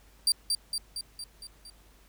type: tone with echo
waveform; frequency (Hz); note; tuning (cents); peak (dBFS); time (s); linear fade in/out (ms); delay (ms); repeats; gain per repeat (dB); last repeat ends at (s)
30% pulse; 4699; D8; 0; -18; 0.27-0.32; 2; 230; 6; -4; 1.7
effects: added 50 Hz sine -57 dBFS peak until 2.08 s + pink hiss -61 dBFS RMS until 2.08 s